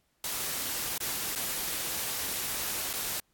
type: noise with dropouts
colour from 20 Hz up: white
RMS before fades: -33 dBFS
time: 0.24-3.2 s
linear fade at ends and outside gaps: 2 ms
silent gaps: 0.979-1.004 / 1.352-1.358 / 2.931-2.936 s
effects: pink hiss -73 dBFS RMS until 3.33 s + AAC 64 kbps